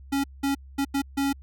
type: tone bursts at uneven times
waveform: square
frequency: 277.2 Hz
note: C#4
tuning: in tune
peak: -23 dBFS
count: 5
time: 0.12-0.24 / 0.43-0.55 / 0.78-0.85 / 0.94-1.02 / 1.17-1.33 s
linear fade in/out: 10 ms
effects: added 67 Hz sine -43 dBFS peak until 1.42 s